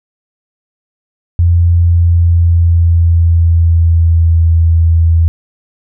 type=tone with pitch glide; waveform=sine; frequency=85.8 to 82.64 Hz; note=F2 to E2; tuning=-30 to +5 cents; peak=-5 dBFS; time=1.39-5.28 s; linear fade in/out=0 ms; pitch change=-65 cents; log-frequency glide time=1.78-4.47 s; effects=none